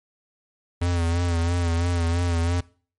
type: tone with vibrato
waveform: square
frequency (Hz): 85.7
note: F2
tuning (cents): -32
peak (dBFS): -21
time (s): 0.81-2.61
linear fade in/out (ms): 10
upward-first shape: sine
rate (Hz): 3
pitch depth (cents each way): 47
effects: noise-tail reverb RT60 0.4 s tail -20 dB re dry + MP3 48 kbps